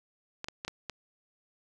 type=clicks; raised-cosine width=0.2 ms; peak=-19 dBFS; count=5; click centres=0.444 / 0.485 / 0.649 / 0.68 / 0.897 s; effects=none